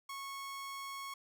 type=tone; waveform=sawtooth; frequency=1100 Hz; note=C#6; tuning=14 cents flat; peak=-38 dBFS; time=0.09-1.14 s; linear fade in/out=5 ms; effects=none